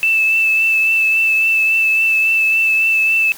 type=tone with vibrato; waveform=sine; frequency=2637 Hz; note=E7; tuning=in tune; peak=-11 dBFS; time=0.03-3.32 s; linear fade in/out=0 ms; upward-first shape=triangle; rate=3.6 Hz; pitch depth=22 cents each way; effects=white hiss -36 dBFS RMS until 3.37 s